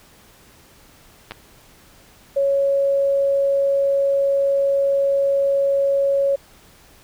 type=clicks; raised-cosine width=0.3 ms; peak=-14 / -17 dBFS; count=2; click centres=1.31 / 1.319 s
type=tone; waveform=sine; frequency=554.4 Hz; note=C#5; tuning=in tune; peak=-15 dBFS; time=2.36-6.36 s; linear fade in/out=10 ms
effects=pink hiss -50 dBFS RMS until 7.03 s